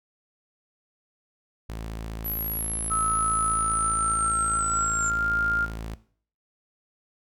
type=tone; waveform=sawtooth; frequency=55 Hz; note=A1; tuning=in tune; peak=-29 dBFS; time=1.69-5.95 s; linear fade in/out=5 ms
type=linear sweep; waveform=sine; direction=down; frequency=11840 to 7250 Hz; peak=-28 dBFS; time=2.24-5.11 s; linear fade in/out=20 ms
type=tone with pitch glide; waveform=sine; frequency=1300 to 1401.4 Hz; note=E6 to F6; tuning=-24 to +6 cents; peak=-23 dBFS; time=2.9-5.66 s; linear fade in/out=20 ms; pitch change=+130 cents; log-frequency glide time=3.45-5.3 s
effects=noise-tail reverb RT60 0.5 s tail -17 dB re dry